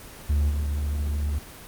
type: tone with level steps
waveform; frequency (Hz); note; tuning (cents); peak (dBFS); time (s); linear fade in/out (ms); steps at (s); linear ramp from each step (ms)
triangle; 73.1; D2; -7; -17 / -21; 0.29-1.39; 10; 0.49; 20
effects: pink hiss -43 dBFS RMS until 1.67 s + Opus 24 kbps